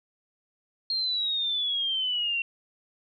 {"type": "exponential sweep", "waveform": "sine", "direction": "down", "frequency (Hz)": [4239, 2723], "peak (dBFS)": -25, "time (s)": [0.9, 2.42], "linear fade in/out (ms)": 2, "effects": []}